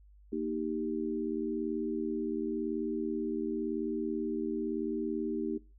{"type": "chord", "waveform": "sine", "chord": "Eb major", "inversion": "second", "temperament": "equal", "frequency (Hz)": [233.1, 311.1, 392], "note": ["Bb3", "Eb4", "G4"], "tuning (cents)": [0, 0, 0], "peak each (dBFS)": [-36, -35, -36], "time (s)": [0.32, 5.58], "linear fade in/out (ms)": 10, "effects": ["noise-tail reverb RT60 0.3 s tail -20 dB re dry", "added 50 Hz sine -55 dBFS peak until 5.78 s"]}